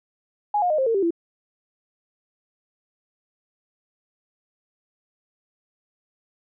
sine tone with pitch steps, 830.6 / 714.8 / 615.1 / 529.3 / 455.5 / 392 / 337.3 Hz, G#5 / F5 / D#5 / C5 / A#4 / G4 / E4, 0 / +40 / -20 / +20 / -40 / 0 / +40 cents, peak -18 dBFS, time 0.54-1.107 s, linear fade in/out 5 ms, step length 81 ms, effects none

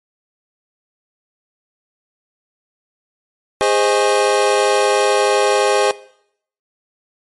square tone cluster, 409.1 / 521 / 624 / 825 / 1093 Hz, G#4 / C5 / D#5 / G#5 / C#6, -26 / -7 / +5 / -12 / -25 cents, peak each -19 / -19 / -21 / -20 / -25 dBFS, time 3.61-5.91 s, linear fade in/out 0 ms, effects noise-tail reverb RT60 0.7 s tail -20 dB re dry + MP3 48 kbps

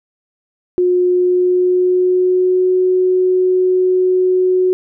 sine tone with pitch glide, 360 to 368.4 Hz, F#4 to F#4, -47 to -7 cents, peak -10 dBFS, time 0.78-4.73 s, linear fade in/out 0 ms, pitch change +40 cents, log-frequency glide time 1.1-2.71 s, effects none

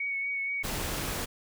sine tone with vibrato, 2230 Hz, C#7, 10 cents sharp, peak -29 dBFS, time 0-0.63 s, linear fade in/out 5 ms, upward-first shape triangle, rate 4.2 Hz, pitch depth 25 cents each way
pink noise, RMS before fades -33 dBFS, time 0.63-1.26 s, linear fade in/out 20 ms
effects none

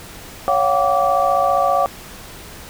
sine tone cluster, 557 / 704 / 759 / 1160 Hz, C#5 / F5 / F#5 / D6, +8 / +14 / +44 / -22 cents, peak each -19 dBFS, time 0.48-1.86 s, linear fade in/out 0 ms, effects pink hiss -37 dBFS RMS until 2.69 s

